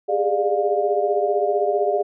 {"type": "tone cluster", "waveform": "sine", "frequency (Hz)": [400.6, 416.1, 598, 704], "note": ["G4", "G#4", "D5", "F5"], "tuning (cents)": [38, 3, 31, 14], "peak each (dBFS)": -23, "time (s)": [0.08, 2.03], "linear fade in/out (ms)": 20, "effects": []}